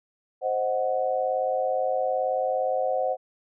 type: chord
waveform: sine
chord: C diminished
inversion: none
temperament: equal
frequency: 523.3 / 622.3 / 740 Hz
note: C5 / Eb5 / Gb5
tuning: 0 / 0 / 0 cents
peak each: -26 / -29 / -27 dBFS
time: 0.41-3.17 s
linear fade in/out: 50 ms
effects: none

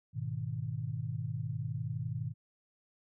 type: chord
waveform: sine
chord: G# minor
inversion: none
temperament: equal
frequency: 103.83 / 123.47 / 155.56 Hz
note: G#2 / B2 / D#3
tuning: 0 / 0 / 0 cents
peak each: -39 / -37 / -39 dBFS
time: 0.13-2.34 s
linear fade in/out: 50 ms
effects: none

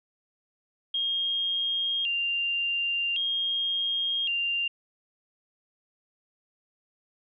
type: tone with vibrato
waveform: sine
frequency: 3005 Hz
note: F#7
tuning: 26 cents sharp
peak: -25 dBFS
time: 0.94-4.68 s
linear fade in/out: 5 ms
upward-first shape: square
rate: 0.45 Hz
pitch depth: 130 cents each way
effects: none

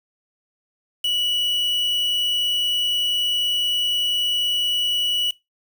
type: tone with quantisation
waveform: triangle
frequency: 2939 Hz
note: F#7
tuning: 12 cents flat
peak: -18 dBFS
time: 1.04-5.31 s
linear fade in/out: 5 ms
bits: 5
effects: noise-tail reverb RT60 0.2 s tail -20 dB re dry

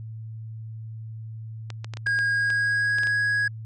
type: clicks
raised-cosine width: 0.2 ms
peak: -19 dBFS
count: 10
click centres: 1.703 / 1.845 / 1.937 / 1.971 / 2.069 / 2.189 / 2.503 / 2.985 / 3.034 / 3.071 s
type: tone with pitch glide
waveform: triangle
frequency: 1632 to 1660.5 Hz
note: G#6 to G#6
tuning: -31 to -1 cents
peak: -19 dBFS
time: 2.06-3.48 s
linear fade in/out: 5 ms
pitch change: +30 cents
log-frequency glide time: 2.31-3.06 s
effects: added 111 Hz sine -34 dBFS peak until 3.65 s + resampled to 22050 Hz

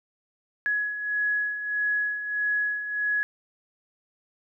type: beating tone pair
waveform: sine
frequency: 1680 / 1681.6 Hz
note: G#6 / G#6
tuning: +19 / +21 cents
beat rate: 1.6 Hz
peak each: -32 / -25 dBFS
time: 0.66-3.23 s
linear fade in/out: 0 ms
effects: none

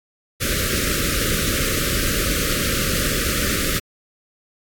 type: band-stop noise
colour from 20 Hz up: pink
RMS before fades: -21 dBFS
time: 0.4-3.8 s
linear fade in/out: 20 ms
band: 590 to 1200 Hz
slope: 96 dB/octave
effects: AAC 64 kbps

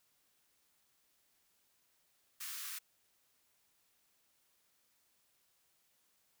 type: high-pass noise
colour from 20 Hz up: white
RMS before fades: -44 dBFS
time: 2.4-2.79 s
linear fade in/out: 10 ms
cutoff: 1100 Hz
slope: 48 dB/octave
effects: white hiss -75 dBFS RMS until 6.4 s

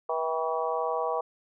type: harmonic tone with a mistuned harmonic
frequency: 161.8 Hz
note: E3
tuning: 32 cents flat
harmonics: 3 / 4 / 5 / 6 / 7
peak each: -31 / -32 / -33 / -34 / -34 dBFS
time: 0.09-1.21 s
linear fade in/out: 5 ms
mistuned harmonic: 5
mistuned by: -42 cents
effects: none

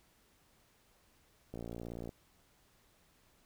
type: click train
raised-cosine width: 2 ms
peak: -30 dBFS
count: 33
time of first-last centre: 1.54-2.092 s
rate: 58 Hz
effects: pink hiss -69 dBFS RMS until 3.45 s

